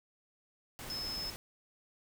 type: tone in noise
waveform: sine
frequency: 5200 Hz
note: E8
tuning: 24 cents flat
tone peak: -37 dBFS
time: 0.9-1.3 s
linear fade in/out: 0 ms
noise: pink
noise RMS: -45 dBFS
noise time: 0.79-1.36 s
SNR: +5 dB
effects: none